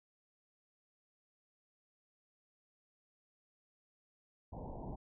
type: low-pass noise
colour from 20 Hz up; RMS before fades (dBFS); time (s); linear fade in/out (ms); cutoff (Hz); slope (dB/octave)
pink; -45; 4.52-4.96; 10; 960; 96
effects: none